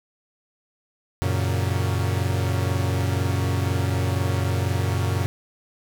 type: chord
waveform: 45% pulse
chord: F# major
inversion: none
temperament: equal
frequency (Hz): 92.5 / 116.54 / 138.59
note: F#2 / A#2 / C#3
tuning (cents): 0 / 0 / 0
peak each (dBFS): -23 / -26 / -29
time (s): 1.22-5.26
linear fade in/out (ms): 0
effects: none